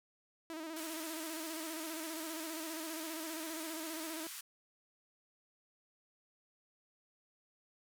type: tone with vibrato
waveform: sawtooth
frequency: 320 Hz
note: D#4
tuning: 49 cents sharp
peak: -38 dBFS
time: 0.5-4.27 s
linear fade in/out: 0 ms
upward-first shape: square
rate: 15 Hz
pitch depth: 52 cents each way
type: band-pass noise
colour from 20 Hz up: white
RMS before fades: -47 dBFS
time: 0.76-4.41 s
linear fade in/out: 5 ms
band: 1100 to 14000 Hz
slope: 24 dB/octave
effects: none